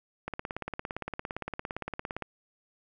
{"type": "click train", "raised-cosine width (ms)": 0.5, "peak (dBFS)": -19, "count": 35, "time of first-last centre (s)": [0.28, 2.223], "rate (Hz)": 17.5, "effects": []}